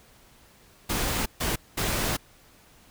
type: noise bursts at uneven times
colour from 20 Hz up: pink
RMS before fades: -27 dBFS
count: 3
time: 0.89-1.26 / 1.4-1.56 / 1.77-2.17 s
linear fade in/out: 10 ms
effects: pink hiss -56 dBFS RMS until 2.9 s